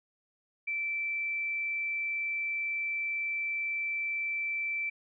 sine tone, 2331 Hz, D7, 14 cents flat, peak -30 dBFS, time 0.67-4.9 s, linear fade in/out 10 ms, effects none

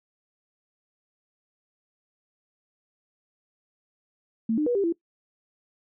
sine tone with pitch steps, 224.9 / 302.3 / 484.6 / 397.1 / 336.2 Hz, A3 / D#4 / B4 / G4 / E4, +38 / -50 / -33 / +22 / +34 cents, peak -21 dBFS, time 4.49-4.925 s, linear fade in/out 5 ms, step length 87 ms, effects noise-tail reverb RT60 0.1 s tail -21 dB re dry

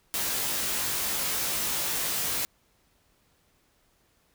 white noise with comb filter, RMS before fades -29 dBFS, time 0.14-2.45 s, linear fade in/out 0 ms, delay 18 ms, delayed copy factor +0.95, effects pink hiss -67 dBFS RMS until 4.34 s

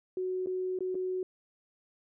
sine tone with dropouts, 370 Hz, F#4, in tune, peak -30 dBFS, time 0.17-1.23 s, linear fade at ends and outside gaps 2 ms, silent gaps 0.461-0.47 / 0.789-0.806 / 0.946-0.952 s, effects none

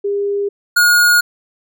sine / square tone pair in turn, 403.5 / 1437.9 Hz, G#4 / F#6, -50 / -50 cents, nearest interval octave + minor seventh, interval 2200 cents, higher second, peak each -15 / -9 dBFS, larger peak second, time 0.04-0.49 / 0.76-1.21 s, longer neither, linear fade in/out 10 ms, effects none

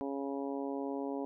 harmonic tone, 138.59 Hz, C#3, in tune, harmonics 2 / 3 / 4 / 5 / 6 / 7, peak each -37 / -40 / -43 / -46 / -47 / -48 dBFS, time 0.01-1.25 s, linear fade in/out 0 ms, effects none

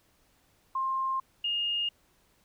sine tone pair in turn, 1059 / 2840 Hz, C6 / F7, +21 / +28 cents, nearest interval octave + perfect fourth, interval 1707 cents, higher second, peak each -27 dBFS, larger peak neither, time 0.75-1.2 / 1.44-1.89 s, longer neither, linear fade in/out 5 ms, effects pink hiss -67 dBFS RMS until 2.44 s

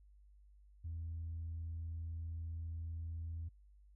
sine tone, 82.4 Hz, E2, in tune, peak -39 dBFS, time 0.84-3.49 s, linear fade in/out 10 ms, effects tanh soft clip ceiling -37 dBFS + added 50 Hz sine -60 dBFS peak until 3.95 s

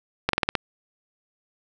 slowing click train, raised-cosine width 0.3 ms, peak -4 dBFS, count 6, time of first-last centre 0.29-0.553 s, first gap 43 ms, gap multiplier 1.1, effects none

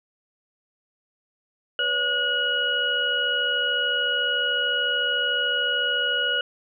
sine tone cluster, 493.3 / 567 / 1449 / 2909 Hz, B4 / C#5 / F#6 / F#7, -2 / +39 / -37 / -30 cents, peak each -33 / -33 / -24 / -24 dBFS, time 1.79-6.41 s, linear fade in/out 2 ms, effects none

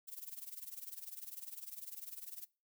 violet noise with tremolo, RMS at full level -45 dBFS, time 0.07-2.46 s, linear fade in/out 20 ms, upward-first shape sine, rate 20 Hz, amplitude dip 85%, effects noise-tail reverb RT60 0.3 s tail -22 dB re dry

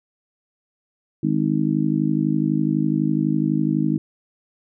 harmonic tone, 52 Hz, G#1, 3 cents sharp, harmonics 3 / 4 / 5 / 6, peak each -23 / -23 / -23 / -23 dBFS, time 1.23-3.98 s, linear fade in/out 5 ms, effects none

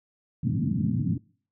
pink band-pass noise, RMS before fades -26 dBFS, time 0.43-1.18 s, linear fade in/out 5 ms, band 100 to 260 Hz, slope 48 dB/octave, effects noise-tail reverb RT60 0.5 s tail -26 dB re dry

